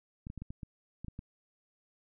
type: clicks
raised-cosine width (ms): 5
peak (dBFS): -29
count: 9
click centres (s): 0.269 / 0.301 / 0.377 / 0.42 / 0.505 / 0.632 / 1.046 / 1.083 / 1.191
effects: none